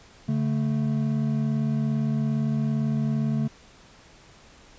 triangle tone pair together, 142.8 / 220.4 Hz, D3 / A3, -48 / +3 cents, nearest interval minor sixth, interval 751 cents, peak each -23 dBFS, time 0.28-3.48 s, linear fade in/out 10 ms, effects pink hiss -52 dBFS RMS until 4.78 s + resampled to 16000 Hz

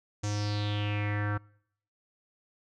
square tone with low-pass filter sweep, 103.83 Hz, G#2, in tune, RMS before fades -31 dBFS, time 0.23-1.38 s, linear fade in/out 10 ms, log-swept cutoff 6700 to 1400 Hz, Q 5.2, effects noise-tail reverb RT60 0.7 s tail -26 dB re dry

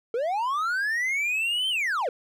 triangle linear two-way sweep, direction up then down, 438.6 to 3136 to 438.6 Hz, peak -22 dBFS, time 0.14-2.09 s, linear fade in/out 2 ms, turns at 1.69 s, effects none

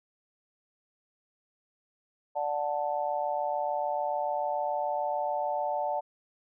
sine chord, D major, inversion none, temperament just, 587.3 / 734.2 / 881 Hz, D5 / F#5 / A5, 0 / -14 / +2 cents, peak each -32 dBFS, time 2.35-6.01 s, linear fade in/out 20 ms, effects none

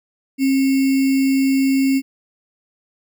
sine tone with sample-and-hold, 268.8 Hz, C4, 47 cents sharp, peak -13 dBFS, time 0.38-2.02 s, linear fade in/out 50 ms, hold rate 2450 Hz, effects none

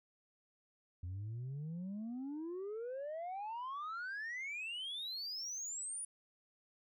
sine exponential sweep, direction up, 85.9 to 9840 Hz, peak -38 dBFS, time 1.03-6.05 s, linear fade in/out 5 ms, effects tanh soft clip ceiling -39 dBFS

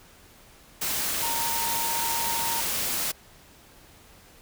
sine tone in noise, 923 Hz, A#5, 17 cents flat, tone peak -30 dBFS, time 1.22-2.61 s, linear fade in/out 10 ms, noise white, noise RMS -28 dBFS, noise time 0.81-3.12 s, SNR -5 dB, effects pink hiss -53 dBFS RMS until 4.41 s

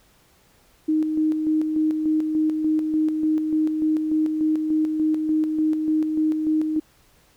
sine tone with tremolo, 311.1 Hz, D#4, in tune, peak -17 dBFS, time 0.88-6.8 s, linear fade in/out 10 ms, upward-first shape square, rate 3.4 Hz, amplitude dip 40%, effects pink hiss -58 dBFS RMS until 7.36 s

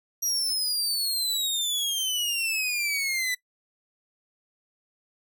sawtooth exponential sweep, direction down, 5780 to 1975.5 Hz, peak -22 dBFS, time 0.22-3.35 s, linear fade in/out 10 ms, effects noise-tail reverb RT60 0.1 s tail -20 dB re dry

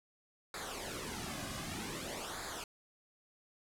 pink noise with flanger, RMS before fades -42 dBFS, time 0.54-2.64 s, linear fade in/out 2 ms, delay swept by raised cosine 0.34 to 2.24 ms, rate 0.53 Hz, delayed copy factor -0.7, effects low-pass 11000 Hz 12 dB/octave

